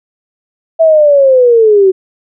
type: linear sweep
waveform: sine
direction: down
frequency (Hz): 659.3 to 370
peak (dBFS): -3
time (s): 0.79-1.92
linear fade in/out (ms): 20
effects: none